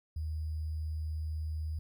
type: tone with sample-and-hold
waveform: sine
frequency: 78 Hz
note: D#2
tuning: 5 cents sharp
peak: -33 dBFS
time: 0.16-1.79 s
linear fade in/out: 5 ms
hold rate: 4900 Hz
effects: none